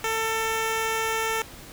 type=tone; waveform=10% pulse; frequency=446.3 Hz; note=A4; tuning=25 cents sharp; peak=-16 dBFS; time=0.04-1.42 s; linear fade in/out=2 ms; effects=pink hiss -44 dBFS RMS until 1.72 s